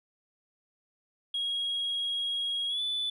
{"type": "tone with pitch glide", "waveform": "sine", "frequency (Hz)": [3293, 3483], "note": ["G#7", "A7"], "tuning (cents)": [-15, -18], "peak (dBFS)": -27, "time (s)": [1.34, 3.1], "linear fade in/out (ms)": 5, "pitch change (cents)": 97, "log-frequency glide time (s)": [2.68, 2.81], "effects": ["tanh soft clip ceiling -26 dBFS"]}